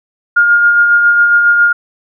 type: tone with tremolo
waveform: sine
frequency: 1417 Hz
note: F6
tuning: 25 cents sharp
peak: -4 dBFS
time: 0.36-1.73 s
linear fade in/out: 10 ms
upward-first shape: sine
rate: 7.3 Hz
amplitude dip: 35%
effects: none